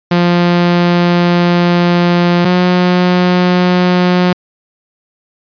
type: tone pair in turn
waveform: sawtooth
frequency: 174.61 / 179.83 Hz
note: F3 / F#3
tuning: 0 / -49 cents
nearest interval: minor second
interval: 51 cents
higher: second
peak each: -4 dBFS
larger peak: neither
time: 0.11-2.45 / 2.45-4.33 s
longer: first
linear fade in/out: 5 ms
effects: resampled to 11025 Hz